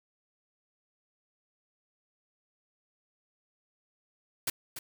white noise with echo, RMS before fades -30 dBFS, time 4.47-4.5 s, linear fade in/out 5 ms, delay 290 ms, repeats 1, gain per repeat -10 dB, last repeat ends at 4.79 s, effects none

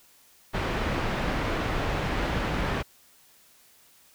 pink low-pass noise, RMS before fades -28 dBFS, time 0.53-2.83 s, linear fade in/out 20 ms, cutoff 2500 Hz, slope 12 dB/octave, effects white hiss -58 dBFS RMS until 4.14 s

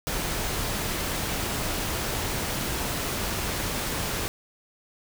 pink noise, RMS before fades -29 dBFS, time 0.07-4.28 s, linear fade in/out 0 ms, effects none

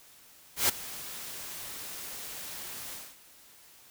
white noise with ADSR envelope, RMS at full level -23 dBFS, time 0.56-3.17 s, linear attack 130 ms, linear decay 10 ms, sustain -18 dB, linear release 240 ms, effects white hiss -56 dBFS RMS until 3.9 s

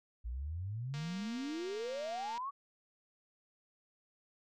sine exponential sweep, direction up, 55 to 1154 Hz, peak -37 dBFS, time 0.24-2.51 s, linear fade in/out 20 ms
click train, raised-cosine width 0.2 ms, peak -32 dBFS, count 336, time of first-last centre 0.94-2.378 s, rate 233 Hz
effects none

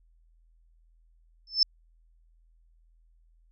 sine tone with exponential growth, 5274 Hz, E8, in tune, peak -14 dBFS, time 1.47-1.63 s, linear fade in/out 2 ms, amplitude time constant 33 ms, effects added 41 Hz sine -59 dBFS peak until 3.51 s

